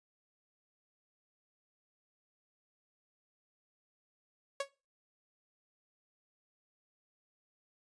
sawtooth tone with exponential decay, 555 Hz, C#5, 2 cents sharp, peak -26 dBFS, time 4.6-4.69 s, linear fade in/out 5 ms, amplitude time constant 18 ms, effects noise-tail reverb RT60 0.3 s tail -20 dB re dry + resampled to 22050 Hz

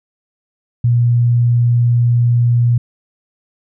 sine tone, 119.8 Hz, A#2, 48 cents sharp, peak -9 dBFS, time 0.84-2.78 s, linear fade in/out 5 ms, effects none

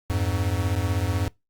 square beating tone pair, 86.1 / 102.1 Hz, F2 / G#2, -24 / -29 cents, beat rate 16 Hz, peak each -26 dBFS, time 0.1-1.28 s, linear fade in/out 0 ms, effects noise-tail reverb RT60 0.2 s tail -24 dB re dry + Opus 48 kbps

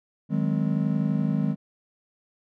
triangle chord, Ab dominant seventh, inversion second, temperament just, 155.74 / 186.89 / 207.7 / 259.6 Hz, Eb3 / Gb3 / Ab3 / C4, +2 / +18 / 0 / -13 cents, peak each -24 / -28 / -24 / -28 dBFS, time 0.29-1.56 s, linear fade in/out 50 ms, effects none

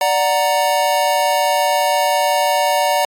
square chord, D augmented, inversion none, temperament equal, 587.3 / 740 / 932.3 Hz, D5 / F#5 / A#5, 0 / 0 / 0 cents, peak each -19 dBFS, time 0.01-3.05 s, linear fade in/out 2 ms, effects AAC 64 kbps

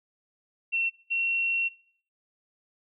sine tone pair in turn, 2711 / 2726 Hz, E7 / F7, +48 / -43 cents, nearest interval unison, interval 9 cents, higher second, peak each -24 dBFS, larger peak neither, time 0.72-0.9 / 1.1-1.69 s, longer second, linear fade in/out 20 ms, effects noise-tail reverb RT60 0.6 s tail -20 dB re dry

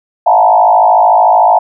sine tone with frequency modulation, 796 Hz, G5, 26 cents sharp, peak -4 dBFS, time 0.26-1.59 s, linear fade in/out 10 ms, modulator 53.5 Hz, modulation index 2.6, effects none

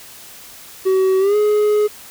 triangle tone with pitch glide, 378.8 to 420.3 Hz, F#4 to G#4, +41 to +21 cents, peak -10 dBFS, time 0.85-1.88 s, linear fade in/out 20 ms, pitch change +180 cents, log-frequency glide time 1.19-1.36 s, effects white hiss -39 dBFS RMS until 2.1 s

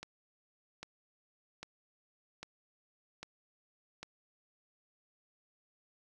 click train, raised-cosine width 0.2 ms, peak -26 dBFS, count 6, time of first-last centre 0.03-4.03 s, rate 1.25 Hz, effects none

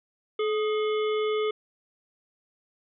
harmonic tone with a mistuned harmonic, 429.4 Hz, A4, 42 cents flat, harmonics 1 / 3 / 5 / 7 / 8, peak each -24 / -34 / -38 / -41 / -42 dBFS, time 0.39-1.51 s, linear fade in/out 5 ms, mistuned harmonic 3, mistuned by -60 cents, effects none

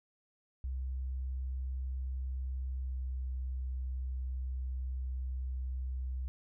sine tone with pitch glide, 64.8 to 64.13 Hz, C2 to C2, -16 to -34 cents, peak -34 dBFS, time 0.64-6.28 s, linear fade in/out 0 ms, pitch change -18 cents, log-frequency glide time 2.79-2.97 s, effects none

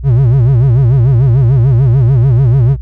triangle tone with vibrato, 126 Hz, B2, 35 cents sharp, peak -3 dBFS, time 0.03-2.77 s, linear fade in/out 50 ms, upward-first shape sine, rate 6.8 Hz, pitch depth 190 cents each way, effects added 60 Hz sine -20 dBFS peak until 2.81 s

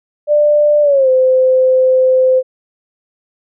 sine tone with pitch glide, 593 to 516.2 Hz, D5 to C5, +17 to -23 cents, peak -7 dBFS, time 0.27-2.43 s, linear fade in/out 50 ms, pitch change -240 cents, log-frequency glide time 0.82-1.09 s, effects none

